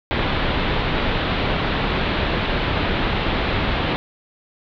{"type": "low-pass noise", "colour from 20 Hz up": "pink", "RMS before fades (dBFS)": -21, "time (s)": [0.11, 3.96], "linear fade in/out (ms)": 0, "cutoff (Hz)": 3900, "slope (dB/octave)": 48, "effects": []}